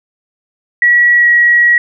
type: tone with pitch glide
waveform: sine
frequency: 1927 to 1912.6 Hz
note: B6 to A#6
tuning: -43 to +44 cents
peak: -5 dBFS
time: 0.82-1.78 s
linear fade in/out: 2 ms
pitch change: -13 cents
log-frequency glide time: 1.16-1.27 s
effects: none